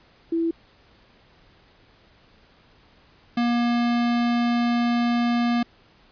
sine / square tone pair in turn, 331.5 / 238.2 Hz, E4 / A#3, +10 / +38 cents, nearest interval tritone, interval 572 cents, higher first, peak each -20 dBFS, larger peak neither, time 0.32-0.51 / 3.37-5.63 s, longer second, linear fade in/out 5 ms, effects pink hiss -56 dBFS RMS until 6.11 s + resampled to 11025 Hz

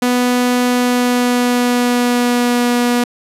sawtooth tone with pitch glide, 246.9 to 242.4 Hz, B3 to B3, 0 to -32 cents, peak -8 dBFS, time 0.02-3.04 s, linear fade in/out 5 ms, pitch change -32 cents, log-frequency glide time 0.67-2.68 s, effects resampled to 32000 Hz

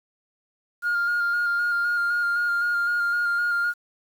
sine tone with vibrato, 1413 Hz, F6, 20 cents sharp, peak -19 dBFS, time 0.82-3.74 s, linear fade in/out 50 ms, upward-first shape square, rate 3.9 Hz, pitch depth 16 cents each way, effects tanh soft clip ceiling -18 dBFS + 8-bit

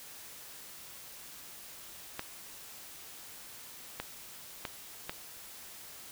clicks, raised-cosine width 0.3 ms, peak -19 dBFS, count 4, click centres 2.194 / 4 / 4.652 / 5.095 s, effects white hiss -49 dBFS RMS until 6.11 s

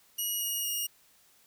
5% pulse tone with pitch steps, 2900 / 2878 / 2857 Hz, F#7 / F#7 / F7, -35 / -49 / +39 cents, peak -22 dBFS, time 0.18-0.87 s, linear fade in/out 10 ms, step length 230 ms, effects white hiss -63 dBFS RMS until 1.46 s

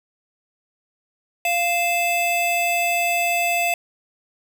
square tone pair together, 695 / 2624 Hz, F5 / E7, -9 / -9 cents, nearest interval octave + major seventh, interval 2300 cents, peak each -22 / -22 dBFS, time 1.45-3.74 s, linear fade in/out 2 ms, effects none

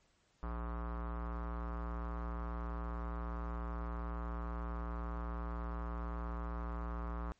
square tone with low-pass filter, 58.5 Hz, A#1, 7 cents sharp, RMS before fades -40 dBFS, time 0.43-7.32 s, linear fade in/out 0 ms, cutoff 1200 Hz, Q 4, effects pink hiss -73 dBFS RMS until 7.39 s + MP3 32 kbps

